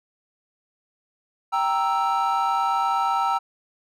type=chord; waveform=triangle; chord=E diminished; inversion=first; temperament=equal; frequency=784 / 932.3 / 1318.5 Hz; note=G5 / Bb5 / E6; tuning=0 / 0 / 0 cents; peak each=-22 dBFS; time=1.52-3.39 s; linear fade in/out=20 ms; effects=tanh soft clip ceiling -10 dBFS